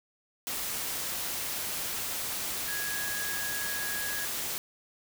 sine tone in noise, 1661.2 Hz, G#6, in tune, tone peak -35 dBFS, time 2.68-4.25 s, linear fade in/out 0 ms, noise white, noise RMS -34 dBFS, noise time 0.47-4.58 s, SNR -4 dB, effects none

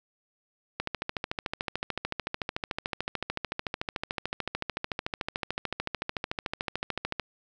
click train, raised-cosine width 0.3 ms, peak -14 dBFS, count 88, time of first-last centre 0.8-7.197 s, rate 13.6 Hz, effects none

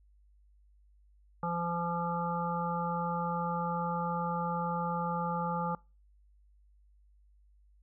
harmonic tone, 171.4 Hz, F3, 32 cents flat, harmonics 1 / 3 / 5 / 7 / 8, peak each -35 / -39 / -35 / -37 / -45 dBFS, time 1.43-5.75 s, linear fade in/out 2 ms, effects noise-tail reverb RT60 0.3 s tail -25 dB re dry + added 50 Hz sine -60 dBFS peak until 7.82 s

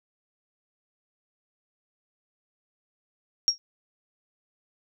sine tone with exponential decay, 5588 Hz, F8, in tune, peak -13 dBFS, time 3.48-3.58 s, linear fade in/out 0 ms, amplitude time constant 20 ms, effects none

